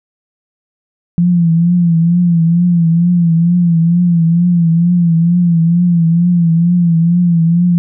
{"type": "tone with vibrato", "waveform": "sine", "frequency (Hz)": 170.6, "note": "F3", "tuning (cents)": -40, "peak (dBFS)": -7, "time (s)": [1.18, 7.78], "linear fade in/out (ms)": 0, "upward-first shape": "triangle", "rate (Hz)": 2.2, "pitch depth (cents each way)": 80, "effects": []}